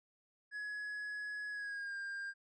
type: tone with pitch glide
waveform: triangle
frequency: 1684 to 1600.5 Hz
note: G#6 to G6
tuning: +24 to +36 cents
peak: -38 dBFS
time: 0.51-2.34 s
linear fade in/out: 50 ms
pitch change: -88 cents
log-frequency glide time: 1.5-1.96 s
effects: resampled to 22050 Hz